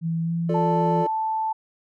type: tone with pitch glide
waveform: sine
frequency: 164.81 to 167.98 Hz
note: E3 to E3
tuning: 0 to +33 cents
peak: -22 dBFS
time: 0.01-1.06 s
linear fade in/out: 50 ms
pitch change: +33 cents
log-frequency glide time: 0.23-0.33 s
type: chord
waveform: triangle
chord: D minor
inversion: first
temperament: just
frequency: 352.4 / 440.5 / 587.3 Hz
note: F4 / A4 / D5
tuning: +16 / +2 / 0 cents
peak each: -26 / -25 / -26 dBFS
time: 0.49-1.07 s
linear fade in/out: 5 ms
type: tone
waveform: sine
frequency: 880 Hz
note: A5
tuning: in tune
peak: -22 dBFS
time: 0.54-1.53 s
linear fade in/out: 10 ms
effects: none